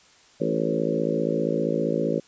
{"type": "harmonic tone with a mistuned harmonic", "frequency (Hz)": 55.1, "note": "A1", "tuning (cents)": 3, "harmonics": [3, 4, 5, 6, 7, 8, 9, 10], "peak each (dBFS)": [-30, -30, -30, -30, -30, -30, -30, -30], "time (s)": [0.4, 2.2], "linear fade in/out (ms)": 10, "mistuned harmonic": 9, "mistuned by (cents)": -16, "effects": ["white hiss -55 dBFS RMS until 2.27 s", "resampled to 16000 Hz"]}